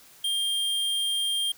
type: tone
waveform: square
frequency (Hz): 3200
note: G7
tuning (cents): +35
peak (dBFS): -25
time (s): 0.24-1.52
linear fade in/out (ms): 5
effects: white hiss -53 dBFS RMS until 1.57 s